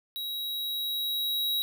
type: tone with level ramp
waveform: square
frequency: 3850 Hz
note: B7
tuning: 45 cents flat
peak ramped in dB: -33 to -26 dBFS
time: 0.16-1.62 s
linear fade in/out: 0 ms
effects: none